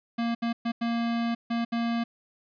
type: tone bursts at uneven times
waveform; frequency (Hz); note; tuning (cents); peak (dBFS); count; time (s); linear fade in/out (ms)
square; 233.1; A#3; 0; -26; 6; 0.18-0.35 / 0.42-0.53 / 0.65-0.72 / 0.81-1.35 / 1.5-1.65 / 1.72-2.04; 10
effects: resampled to 11025 Hz + 10-bit